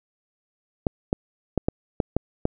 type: clicks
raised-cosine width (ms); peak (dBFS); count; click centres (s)
2; -7; 7; 0.868 / 1.129 / 1.577 / 1.685 / 2.002 / 2.166 / 2.454
effects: none